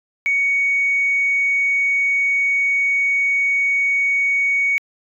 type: tone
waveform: sine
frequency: 2235 Hz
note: C#7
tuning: 14 cents sharp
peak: -14 dBFS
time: 0.26-4.78 s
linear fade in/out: 0 ms
effects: tanh soft clip ceiling -10 dBFS